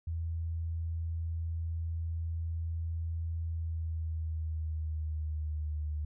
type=tone with pitch glide; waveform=sine; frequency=82.41 to 75.57 Hz; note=E2 to D#2; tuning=0 to -50 cents; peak=-32 dBFS; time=0.07-6.05 s; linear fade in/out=5 ms; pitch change=-150 cents; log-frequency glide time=3.43-5.87 s; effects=none